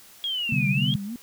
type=exponential two-way sweep; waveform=sine; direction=down then up; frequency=3322 to 2349 to 3322 Hz; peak=-25 dBFS; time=0.24-0.94 s; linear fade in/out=0 ms; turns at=0.68 s
type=tone with vibrato; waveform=sine; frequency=220 Hz; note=A3; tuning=in tune; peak=-30 dBFS; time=0.49-1.16 s; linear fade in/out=2 ms; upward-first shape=sine; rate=3.3 Hz; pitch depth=190 cents each way
type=chord; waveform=sine; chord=C suspended second; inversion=none; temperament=equal with one note detuned; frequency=130.81 / 146.83 / 193.3 Hz; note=C3 / D3 / G3; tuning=0 / 0 / -24 cents; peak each=-26 / -25 / -27 dBFS; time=0.52-0.96 s; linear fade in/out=5 ms
effects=white hiss -50 dBFS RMS until 1.22 s